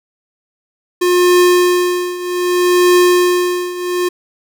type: tone with tremolo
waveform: square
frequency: 357.2 Hz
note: F4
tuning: 39 cents sharp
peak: -7 dBFS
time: 1.01-4.09 s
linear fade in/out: 10 ms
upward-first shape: triangle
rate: 0.64 Hz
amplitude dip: 85%
effects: none